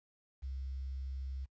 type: tone with quantisation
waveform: sine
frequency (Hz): 66.4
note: C2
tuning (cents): +26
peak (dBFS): -38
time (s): 0.42-1.46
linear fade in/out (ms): 20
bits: 11
effects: noise-tail reverb RT60 0.1 s tail -22 dB re dry + resampled to 16000 Hz